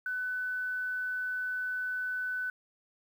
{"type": "tone with quantisation", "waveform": "sine", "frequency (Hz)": 1500, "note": "F#6", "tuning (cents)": 23, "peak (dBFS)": -31, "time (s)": [0.06, 2.5], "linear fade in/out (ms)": 2, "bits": 10, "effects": []}